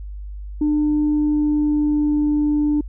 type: tone with pitch glide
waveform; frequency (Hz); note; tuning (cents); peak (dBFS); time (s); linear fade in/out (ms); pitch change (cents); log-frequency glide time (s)
sine; 299.6 to 296.8; D4 to D4; +35 to +18; -14; 0.61-2.81; 5; -17; 0.99-2.26
effects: tanh soft clip ceiling -12 dBFS + added 50 Hz sine -29 dBFS peak until 2.88 s